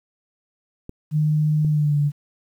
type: clicks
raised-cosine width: 3 ms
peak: -21 dBFS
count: 2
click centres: 0.894 / 1.648 s
type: tone with pitch glide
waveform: sine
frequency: 152.5 to 145.61 Hz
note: D#3 to D3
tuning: -34 to -14 cents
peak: -16 dBFS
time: 1.11-2.12 s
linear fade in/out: 50 ms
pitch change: -80 cents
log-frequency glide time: 1.68-1.98 s
effects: 9-bit